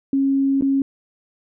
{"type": "tone with dropouts", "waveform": "sine", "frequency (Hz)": 273, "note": "C#4", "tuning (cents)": -26, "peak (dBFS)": -15, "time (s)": [0.13, 0.82], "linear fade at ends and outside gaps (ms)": 2, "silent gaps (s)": [0.611, 0.622], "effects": []}